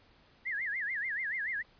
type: tone with vibrato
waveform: sine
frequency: 1864.7 Hz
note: A#6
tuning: in tune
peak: -32 dBFS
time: 0.45-1.63 s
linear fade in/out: 20 ms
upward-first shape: sine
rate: 6.9 Hz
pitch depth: 230 cents each way
effects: pink hiss -63 dBFS RMS until 1.79 s + resampled to 11025 Hz